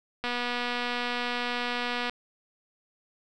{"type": "click train", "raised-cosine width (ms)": 0.3, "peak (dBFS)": -15, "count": 452, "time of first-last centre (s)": [0.24, 2.096], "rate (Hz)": 243, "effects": []}